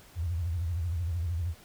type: tone with vibrato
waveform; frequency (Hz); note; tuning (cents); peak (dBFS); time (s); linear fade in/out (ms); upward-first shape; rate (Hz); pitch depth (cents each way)
sine; 85.1; F2; -44; -28; 0.15-1.55; 50; sine; 13; 140
effects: pink hiss -55 dBFS RMS until 1.64 s